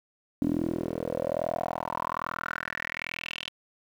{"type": "tone with band-pass filter sweep", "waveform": "10% pulse", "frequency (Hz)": 41.2, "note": "E1", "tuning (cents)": 0, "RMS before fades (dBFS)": -32, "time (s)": [0.42, 3.5], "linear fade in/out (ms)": 0, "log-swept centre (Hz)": [280, 3200], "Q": 5.5, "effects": ["9-bit"]}